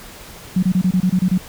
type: tone bursts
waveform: sine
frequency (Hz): 183.9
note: F#3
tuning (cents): -10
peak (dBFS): -12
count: 9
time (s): 0.56-1.379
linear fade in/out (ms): 5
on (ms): 67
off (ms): 27
effects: pink hiss -38 dBFS RMS until 1.48 s